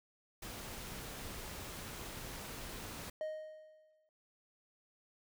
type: noise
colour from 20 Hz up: pink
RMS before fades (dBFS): -46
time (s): 0.42-3.1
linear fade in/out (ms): 5
type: tone with exponential decay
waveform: triangle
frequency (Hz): 622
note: D#5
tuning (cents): -1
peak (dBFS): -33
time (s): 3.21-4.09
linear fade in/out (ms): 1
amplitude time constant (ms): 190
effects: none